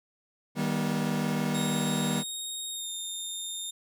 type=chord; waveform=40% pulse; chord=Eb augmented; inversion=none; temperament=equal with one note detuned; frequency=155.56 / 196 / 242.1 Hz; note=Eb3 / G3 / B3; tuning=0 / 0 / -34 cents; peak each=-31 / -30 / -30 dBFS; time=0.55-2.24 s; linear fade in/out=50 ms
type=tone with pitch glide; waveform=20% pulse; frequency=3731 to 3646 Hz; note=A#7 to A#7; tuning=+1 to -39 cents; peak=-28 dBFS; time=1.54-3.71 s; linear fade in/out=10 ms; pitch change=-40 cents; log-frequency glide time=2.71-2.89 s
effects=none